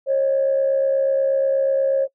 sine tone pair together, 541.7 / 610 Hz, C#5 / D#5, -40 / -34 cents, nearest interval major second, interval 206 cents, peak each -15 / -25 dBFS, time 0.06-2.08 s, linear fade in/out 50 ms, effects noise-tail reverb RT60 0.1 s tail -25 dB re dry + tanh soft clip ceiling -10 dBFS

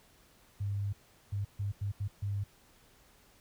sine tone bursts at uneven times, 100.6 Hz, G2, 45 cents sharp, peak -31 dBFS, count 6, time 0.6-0.93 / 1.32-1.45 / 1.59-1.72 / 1.81-1.92 / 2-2.08 / 2.22-2.44 s, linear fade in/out 10 ms, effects pink hiss -63 dBFS RMS until 3.4 s

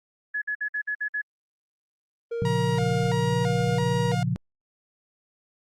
sine tone bursts, 1697 Hz, G#6, 37 cents sharp, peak -25 dBFS, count 7, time 0.34-1.217 s, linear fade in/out 10 ms, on 79 ms, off 54 ms
triangle tone with pitch glide, 466.2 to 477.1 Hz, A#4 to A#4, 0 to +40 cents, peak -25 dBFS, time 2.31-4.15 s, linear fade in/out 10 ms, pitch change +40 cents, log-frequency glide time 3.19-3.35 s
sine chord, Bb minor, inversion none, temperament equal, 116.54 / 138.59 / 174.61 Hz, Bb2 / Db3 / F3, 0 / 0 / 0 cents, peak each -27 dBFS, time 2.42-4.36 s, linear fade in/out 0 ms
sawtooth tone with vibrato, 822 Hz, G#5, 18 cents flat, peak -26 dBFS, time 2.45-4.23 s, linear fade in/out 2 ms, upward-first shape square, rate 1.5 Hz, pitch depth 250 cents each way
effects low-pass 8000 Hz 12 dB/octave + Opus 48 kbps

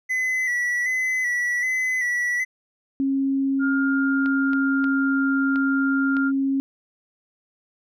triangle tone with vibrato, 1986 Hz, B6, 9 cents sharp, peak -19 dBFS, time 0.09-2.45 s, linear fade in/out 20 ms, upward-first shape square, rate 1.3 Hz, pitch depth 34 cents each way
sine tone, 271.6 Hz, C#4, 35 cents flat, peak -19 dBFS, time 3-6.6 s, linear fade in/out 0 ms
sine tone with pitch glide, 1412 to 1399.8 Hz, F6 to F6, +19 to +4 cents, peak -24 dBFS, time 3.59-6.32 s, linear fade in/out 50 ms, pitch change -15 cents, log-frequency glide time 3.71-5.37 s
clicks, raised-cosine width 0.3 ms, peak -21 dBFS, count 5, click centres 4.26 / 4.533 / 4.842 / 5.559 / 6.168 s
effects none

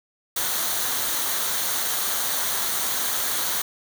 white noise with comb filter, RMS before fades -25 dBFS, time 0.36-3.62 s, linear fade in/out 5 ms, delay 0.39 ms, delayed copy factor -0.5, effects none

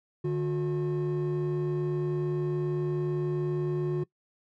triangle tone pair together, 149.31 / 360.9 Hz, D3 / F#4, +29 / -43 cents, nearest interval octave + minor third, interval 1528 cents, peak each -26 dBFS, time 0.24-4.04 s, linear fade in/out 10 ms, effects noise-tail reverb RT60 0.1 s tail -22 dB re dry + tanh soft clip ceiling -21 dBFS

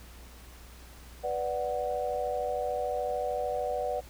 sine chord, B minor, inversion none, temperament equal, 493.9 / 587.3 / 740 Hz, B4 / D5 / F#5, 0 / 0 / 0 cents, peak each -33 dBFS, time 1.23-4.01 s, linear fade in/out 20 ms, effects added 60 Hz sine -48 dBFS peak until 4.09 s + pink hiss -53 dBFS RMS until 4.09 s

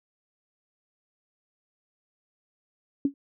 sine tone with exponential decay, 279.2 Hz, C#4, 13 cents sharp, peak -16 dBFS, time 3.05-3.14 s, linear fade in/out 2 ms, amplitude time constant 18 ms, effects none

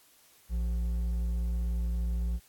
triangle tone with hard clipping, 58.3 Hz, A#1, 1 cent sharp, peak -29 dBFS, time 0.49-2.4 s, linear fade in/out 50 ms, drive 9 dB, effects white hiss -61 dBFS RMS until 2.48 s + AAC 64 kbps

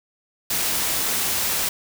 white noise, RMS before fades -23 dBFS, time 0.5-1.69 s, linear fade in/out 5 ms, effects none

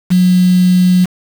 sine tone with quantisation, 181.6 Hz, F#3, 32 cents flat, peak -6 dBFS, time 0.1-1.06 s, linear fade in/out 20 ms, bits 4, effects none

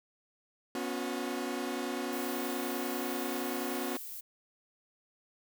sawtooth chord, B suspended second, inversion none, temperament equal with one note detuned, 246.9 / 277.2 / 360.5 Hz, B3 / C#4 / F#4, 0 / 0 / -45 cents, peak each -34 dBFS, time 0.75-3.97 s, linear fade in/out 2 ms
violet noise, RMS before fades -43 dBFS, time 2.12-4.21 s, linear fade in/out 10 ms
effects none

